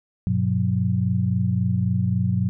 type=tone cluster; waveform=sine; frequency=98.5 / 122.2 / 182.5 Hz; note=G2 / B2 / F#3; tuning=+9 / -18 / -24 cents; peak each=-23 dBFS; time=0.27-2.49 s; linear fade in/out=0 ms; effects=none

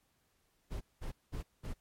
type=noise bursts; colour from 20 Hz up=brown; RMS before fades=-39 dBFS; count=4; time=0.7-1.74 s; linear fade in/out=20 ms; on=110 ms; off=200 ms; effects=pink hiss -75 dBFS RMS until 1.8 s + MP3 64 kbps

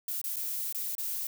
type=noise with dropouts; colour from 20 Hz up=violet; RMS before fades=-34 dBFS; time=0.08-1.27 s; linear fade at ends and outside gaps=2 ms; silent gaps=0.215-0.24 / 0.36-0.367 / 0.726-0.747 / 0.952-0.981 s; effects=none

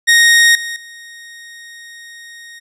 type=tone with level steps; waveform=sawtooth; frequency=1864.7 Hz; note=A#6; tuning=in tune; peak=-3 / -18 / -30 dBFS; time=0.07-2.6 s; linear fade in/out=20 ms; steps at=0.55 / 0.76 s; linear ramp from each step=2 ms; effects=low-pass 11000 Hz 12 dB/octave

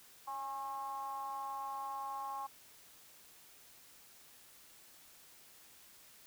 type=ring-modulated tone; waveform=triangle; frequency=130.8 Hz; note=C3; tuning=in tune; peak=-34 dBFS; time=0.27-2.47 s; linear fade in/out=10 ms; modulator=953 Hz; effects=white hiss -60 dBFS RMS until 6.26 s

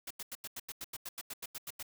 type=noise bursts; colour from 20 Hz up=white; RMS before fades=-42 dBFS; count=15; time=0.07-1.828 s; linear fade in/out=5 ms; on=36 ms; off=87 ms; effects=none

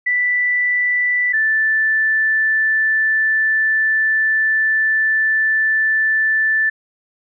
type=tone pair in turn; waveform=sine; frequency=1975.5 / 1760 Hz; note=B6 / A6; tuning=0 / 0 cents; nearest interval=major second; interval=200 cents; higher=first; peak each=-14 / -13 dBFS; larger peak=second; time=0.06-1.33 / 1.33-6.7 s; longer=second; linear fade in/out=10 ms; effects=none

